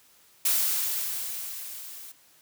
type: noise with level ramp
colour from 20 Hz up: blue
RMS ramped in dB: -23 to -44 dBFS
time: 0.45-2.12 s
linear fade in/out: 5 ms
effects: white hiss -59 dBFS RMS until 2.41 s + high-pass 60 Hz 12 dB/octave